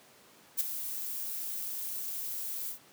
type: noise with ADSR envelope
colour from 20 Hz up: violet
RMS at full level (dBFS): -26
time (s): 0.57-2.79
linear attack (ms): 32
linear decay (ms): 15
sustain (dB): -11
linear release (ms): 100
effects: pink hiss -58 dBFS RMS until 2.92 s + high-pass 200 Hz 12 dB/octave